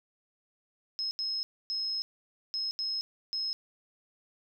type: tone bursts at uneven times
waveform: sine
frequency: 5160 Hz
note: E8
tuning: 38 cents flat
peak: -30 dBFS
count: 6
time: 0.99-1.11 / 1.19-1.43 / 1.7-2.02 / 2.54-2.71 / 2.79-3.01 / 3.33-3.53 s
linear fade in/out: 0 ms
effects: 12-bit